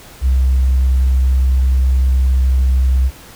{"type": "tone", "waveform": "sine", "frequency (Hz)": 65, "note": "C2", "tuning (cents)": -11, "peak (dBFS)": -8, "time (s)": [0.21, 3.11], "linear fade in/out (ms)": 50, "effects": ["tanh soft clip ceiling -7 dBFS", "pink hiss -39 dBFS RMS until 3.35 s"]}